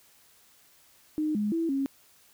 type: tone with pitch steps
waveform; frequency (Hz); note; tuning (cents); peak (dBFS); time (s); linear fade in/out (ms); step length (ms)
sine; 307.1 / 208.9 / 330.2 / 273; D#4 / G#3 / E4 / C#4; -23 / +10 / +3 / -26; -25; 1.18-1.86; 0; 170
effects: white hiss -60 dBFS RMS until 2.33 s